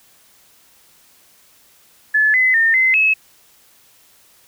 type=tone with pitch steps; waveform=sine; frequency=1725 / 2026 / 1817 / 2055 / 2582 Hz; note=A6 / B6 / A#6 / C7 / E7; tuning=-35 / +44 / -45 / -32 / -37 cents; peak=-11 dBFS; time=2.14-3.14 s; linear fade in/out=10 ms; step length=200 ms; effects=white hiss -52 dBFS RMS until 4.47 s